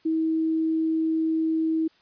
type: tone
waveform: sine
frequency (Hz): 320.8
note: E4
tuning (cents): -47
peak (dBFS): -21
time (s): 0.05-1.88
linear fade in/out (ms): 10
effects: white hiss -61 dBFS RMS until 2.01 s + resampled to 11025 Hz